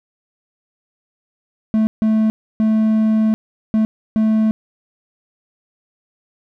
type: tone bursts at uneven times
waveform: triangle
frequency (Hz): 218.5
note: A3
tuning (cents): -12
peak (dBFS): -10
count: 5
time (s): 1.74-1.87 / 2.02-2.3 / 2.6-3.34 / 3.74-3.85 / 4.16-4.51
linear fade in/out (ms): 0
effects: none